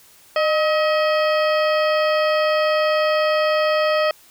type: harmonic tone with a mistuned harmonic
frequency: 636 Hz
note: D#5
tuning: 38 cents sharp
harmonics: 1 / 2 / 3 / 4 / 5 / 7 / 8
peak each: -17 / -23 / -27 / -29 / -31 / -34 / -35 dBFS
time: 0.36-4.11 s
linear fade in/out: 2 ms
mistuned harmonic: 1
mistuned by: -64 cents
effects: white hiss -50 dBFS RMS until 4.3 s